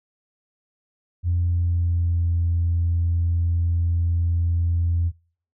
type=tone with pitch glide; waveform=sine; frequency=87 to 85.16 Hz; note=F2 to F2; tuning=-6 to -43 cents; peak=-17 dBFS; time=1.23-5.12 s; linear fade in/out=50 ms; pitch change=-37 cents; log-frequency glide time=1.4-2.31 s; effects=noise-tail reverb RT60 0.5 s tail -26 dB re dry + tanh soft clip ceiling -14 dBFS